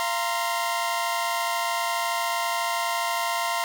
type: chord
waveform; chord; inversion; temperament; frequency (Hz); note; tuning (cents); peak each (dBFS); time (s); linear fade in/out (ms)
sawtooth; F suspended fourth; none; equal with one note detuned; 686.9 / 932.3 / 1046.5; F5 / Bb5 / C6; -29 / 0 / 0; -25; 0-3.64; 0
effects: none